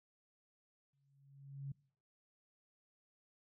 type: tone with exponential growth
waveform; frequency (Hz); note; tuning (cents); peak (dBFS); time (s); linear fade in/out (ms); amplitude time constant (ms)
sine; 138.59; C#3; 0; -39; 0.93-1.72; 5; 170
effects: noise-tail reverb RT60 0.6 s tail -24 dB re dry